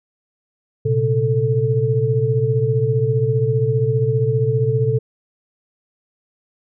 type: tone cluster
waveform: sine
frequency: 117.4 / 132.5 / 441.8 Hz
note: A#2 / C3 / A4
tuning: +13 / +22 / +7 cents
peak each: -19 dBFS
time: 0.85-4.99 s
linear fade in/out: 10 ms
effects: none